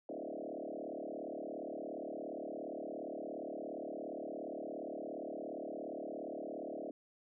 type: tone with frequency modulation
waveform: sine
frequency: 466.2 Hz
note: A#4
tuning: in tune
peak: -40 dBFS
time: 0.09-6.91 s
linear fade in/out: 2 ms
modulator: 37.2 Hz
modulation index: 5.6
effects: none